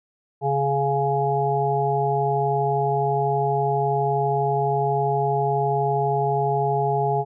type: harmonic tone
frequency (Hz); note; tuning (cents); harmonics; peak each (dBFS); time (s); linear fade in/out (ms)
139.4; C#3; +10; 1 / 3 / 5 / 6; -25 / -24 / -25 / -24; 0.41-7.25; 50
effects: none